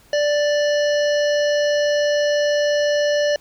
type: harmonic tone with a mistuned harmonic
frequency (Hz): 587.3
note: D5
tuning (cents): 0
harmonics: 1 / 3 / 5 / 7 / 9 / 10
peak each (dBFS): -16 / -26 / -30 / -33 / -35 / -36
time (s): 0.13-3.36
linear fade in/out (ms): 2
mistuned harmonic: 7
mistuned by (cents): +45
effects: pink hiss -52 dBFS RMS until 3.4 s